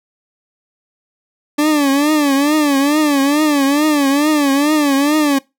40% pulse tone with vibrato, 290 Hz, D4, 22 cents flat, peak -10 dBFS, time 1.58-5.39 s, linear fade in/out 10 ms, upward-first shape triangle, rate 2.3 Hz, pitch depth 130 cents each way, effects noise-tail reverb RT60 0.2 s tail -21 dB re dry

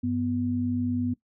sine tone pair together, 98.27 / 246.9 Hz, G2 / B3, +5 / 0 cents, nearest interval octave + major third, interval 1595 cents, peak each -31 / -25 dBFS, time 0.03-1.14 s, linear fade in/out 10 ms, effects noise-tail reverb RT60 0.1 s tail -18 dB re dry

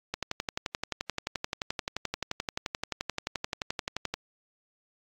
click train, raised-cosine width 0.2 ms, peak -13 dBFS, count 47, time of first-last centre 0.14-4.14 s, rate 11.5 Hz, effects AAC 48 kbps

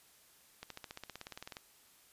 accelerating click train, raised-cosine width 0.2 ms, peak -27 dBFS, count 17, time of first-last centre 0.63-1.569 s, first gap 73 ms, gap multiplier 0.97, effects white hiss -64 dBFS RMS until 2.12 s + resampled to 32000 Hz

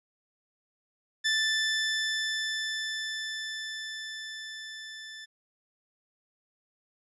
20% pulse tone with level ramp, 1760 Hz, A6, in tune, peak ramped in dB -19 to -37 dBFS, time 1.24-5.26 s, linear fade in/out 20 ms, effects resampled to 24000 Hz

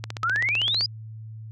click train, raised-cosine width 0.2 ms, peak -14 dBFS, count 13, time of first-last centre 0.04-0.809 s, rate 15.6 Hz
sine exponential sweep, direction up, 1273 to 5030 Hz, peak -21 dBFS, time 0.23-0.86 s, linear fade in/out 2 ms
effects added 110 Hz sine -36 dBFS peak until 1.51 s

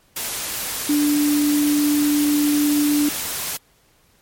sine tone in noise, 293.7 Hz, D4, in tune, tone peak -15 dBFS, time 0.89-3.09 s, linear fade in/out 5 ms, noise white, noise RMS -26 dBFS, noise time 0.16-3.57 s, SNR +8 dB, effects pink hiss -58 dBFS RMS until 4.21 s + MP3 64 kbps

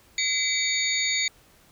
sine tone cluster, 2042 / 2290 / 3705 / 4477 / 6800 Hz, C7 / D7 / A#7 / C#8 / G#8, -43 / -44 / -11 / +16 / +40 cents, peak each -29 dBFS, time 0.18-1.28 s, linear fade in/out 2 ms, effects pink hiss -57 dBFS RMS until 1.71 s

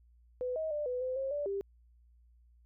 sine tone with pitch steps, 501 / 633 / 594 / 498.6 / 512 / 537 / 582 / 396.2 Hz, B4 / D#5 / D5 / B4 / C5 / C5 / D5 / G4, +25 / +30 / +20 / +16 / -38 / +45 / -16 / +18 cents, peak -32 dBFS, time 0.41-1.61 s, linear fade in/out 0 ms, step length 150 ms, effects added 59 Hz sine -60 dBFS peak until 2.65 s

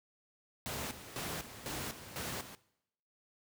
pink noise with tremolo, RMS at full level -39 dBFS, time 0.66-2.55 s, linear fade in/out 0 ms, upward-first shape square, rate 2 Hz, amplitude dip 70%, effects noise-tail reverb RT60 0.8 s tail -20 dB re dry + high-pass 80 Hz 12 dB/octave

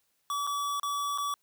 square tone with dropouts, 1145 Hz, D6, 44 cents flat, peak -30 dBFS, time 0.3-1.34 s, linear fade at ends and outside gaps 1 ms, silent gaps 0.468-0.473 / 0.798-0.831 / 1.177-1.183 s, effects white hiss -74 dBFS RMS until 1.42 s

